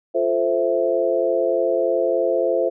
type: chord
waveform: sine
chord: F major seventh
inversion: none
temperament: equal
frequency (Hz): 349.2 / 440 / 523.3 / 659.3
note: F4 / A4 / C5 / E5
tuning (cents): 0 / 0 / 0 / 0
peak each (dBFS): -24 / -24 / -20 / -23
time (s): 0.14-2.7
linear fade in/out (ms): 20
effects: none